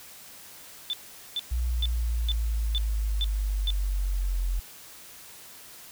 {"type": "tone bursts", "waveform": "sine", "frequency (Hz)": 3520, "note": "A7", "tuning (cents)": 0, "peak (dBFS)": -26, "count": 7, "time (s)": [0.9, 3.704], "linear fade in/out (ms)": 0, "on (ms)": 32, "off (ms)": 430}
{"type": "linear sweep", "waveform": "sine", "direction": "down", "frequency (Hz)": [61, 43.65], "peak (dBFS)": -24, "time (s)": [1.51, 4.6], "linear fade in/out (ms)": 10}
{"effects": ["white hiss -47 dBFS RMS until 5.91 s"]}